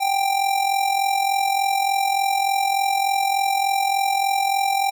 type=tone with amplitude modulation; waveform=square; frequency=787 Hz; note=G5; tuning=7 cents sharp; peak=-16 dBFS; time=0-4.91 s; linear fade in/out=20 ms; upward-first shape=sine; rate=43.4 Hz; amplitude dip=65%; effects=none